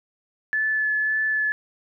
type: tone with vibrato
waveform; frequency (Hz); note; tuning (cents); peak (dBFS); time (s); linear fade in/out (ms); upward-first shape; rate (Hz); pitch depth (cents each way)
sine; 1731; A6; -29; -20; 0.53-1.52; 0; sine; 1.8; 12
effects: none